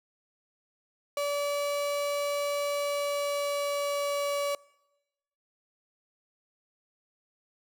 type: tone with pitch glide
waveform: 35% pulse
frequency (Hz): 575 to 570.7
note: D5 to D5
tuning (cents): -37 to -50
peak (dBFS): -26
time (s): 1.17-4.55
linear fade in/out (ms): 2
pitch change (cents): -13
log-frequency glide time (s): 2.71-4.39
effects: noise-tail reverb RT60 1.0 s tail -24 dB re dry